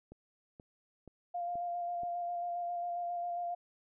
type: click train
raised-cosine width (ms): 2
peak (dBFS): -37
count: 5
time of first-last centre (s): 0.12-2.034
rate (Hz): 2.09
type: tone with vibrato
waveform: sine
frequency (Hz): 698.5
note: F5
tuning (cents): 0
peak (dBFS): -34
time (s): 1.34-3.55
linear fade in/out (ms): 10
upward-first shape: square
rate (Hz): 7.4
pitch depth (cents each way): 14
effects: none